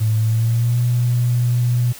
triangle tone with pitch glide, 109.5 to 121.5 Hz, A2 to B2, -8 to -28 cents, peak -10 dBFS, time 0-1.93 s, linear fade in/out 20 ms, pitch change +180 cents, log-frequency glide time 0.17-0.81 s, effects tanh soft clip ceiling -12 dBFS + white hiss -38 dBFS RMS until 1.99 s

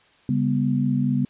sine tone cluster, 139.1 / 200.2 / 245.2 Hz, C#3 / G3 / B3, +6 / +37 / -12 cents, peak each -23 / -25 / -22 dBFS, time 0.29-1.25 s, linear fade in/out 2 ms, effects white hiss -57 dBFS RMS until 1.29 s + resampled to 8000 Hz

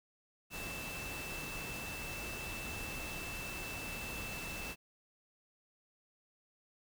sine tone in noise, 2652 Hz, E7, 10 cents sharp, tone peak -44 dBFS, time 0.5-4.76 s, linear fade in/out 50 ms, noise pink, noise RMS -44 dBFS, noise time 0.5-4.76 s, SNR -3 dB, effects none

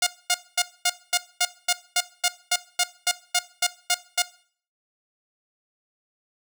5% pulse tone bursts, 713 Hz, F5, 36 cents sharp, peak -7 dBFS, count 16, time 0.02-4.222 s, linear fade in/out 5 ms, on 47 ms, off 230 ms, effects noise-tail reverb RT60 0.5 s tail -19 dB re dry

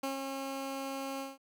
15% pulse tone with ADSR envelope, 271.1 Hz, C#4, 38 cents flat, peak -26 dBFS, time 0.03-1.38 s, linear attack 7 ms, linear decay 130 ms, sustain -4 dB, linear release 180 ms, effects none

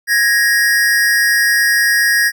square tone pair together, 1661.2 / 1871.6 Hz, G#6 / A#6, 0 / +6 cents, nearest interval major second, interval 206 cents, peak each -14 dBFS, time 0.07-2.32 s, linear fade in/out 50 ms, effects none

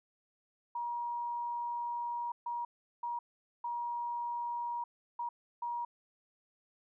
sine tone bursts at uneven times, 952 Hz, A#5, 36 cents sharp, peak -34 dBFS, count 6, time 0.75-2.32 / 2.46-2.65 / 3.03-3.19 / 3.64-4.84 / 5.19-5.29 / 5.62-5.85 s, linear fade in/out 5 ms, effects none

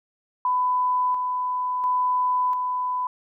sine tone with tremolo, 1000 Hz, B5, 21 cents sharp, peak -19 dBFS, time 0.45-3.07 s, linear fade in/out 2 ms, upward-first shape square, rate 0.72 Hz, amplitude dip 35%, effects none

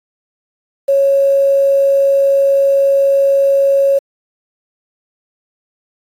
sine tone with quantisation, 552 Hz, C#5, 7 cents flat, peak -8 dBFS, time 0.88-3.99 s, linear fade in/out 10 ms, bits 6, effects AAC 64 kbps

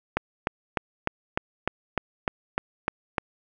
click train, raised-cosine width 0.5 ms, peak -8 dBFS, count 11, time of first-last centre 0.17-3.182 s, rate 3.32 Hz, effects none

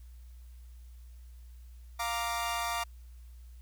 sawtooth chord, Bb major, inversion second, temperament equal, 698.5 / 932.3 / 1174.7 Hz, F5 / Bb5 / D6, 0 / 0 / 0 cents, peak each -32 dBFS, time 1.99-2.84 s, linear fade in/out 10 ms, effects added 60 Hz sine -47 dBFS peak until 3.61 s + white hiss -68 dBFS RMS until 3.61 s

